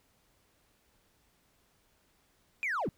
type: linear sweep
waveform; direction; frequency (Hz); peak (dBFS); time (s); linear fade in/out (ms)
triangle; down; 2489 to 111.2; -27; 2.63-2.89; 0
effects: tanh soft clip ceiling -26 dBFS + pink hiss -70 dBFS RMS until 2.97 s